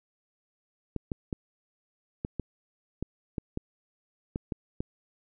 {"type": "clicks", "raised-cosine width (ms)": 3, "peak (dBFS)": -18, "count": 11, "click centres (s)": [0.963, 1.118, 1.328, 2.249, 2.397, 3.026, 3.382, 3.574, 4.359, 4.522, 4.805], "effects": []}